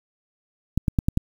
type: clicks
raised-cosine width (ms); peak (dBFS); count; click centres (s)
5; -7; 5; 0.776 / 0.882 / 0.988 / 1.085 / 1.174
effects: 7-bit